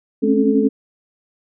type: tone cluster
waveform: sine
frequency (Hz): 214.6 / 265.9 / 277.1 / 435.2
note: A3 / C4 / C#4 / A4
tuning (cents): -43 / +28 / -1 / -19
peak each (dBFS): -18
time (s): 0.22-0.69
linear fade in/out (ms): 20
effects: none